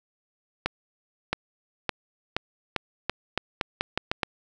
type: accelerating click train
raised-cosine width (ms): 0.3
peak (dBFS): -8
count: 12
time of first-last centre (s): 0.66-4.232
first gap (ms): 670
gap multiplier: 0.84
effects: none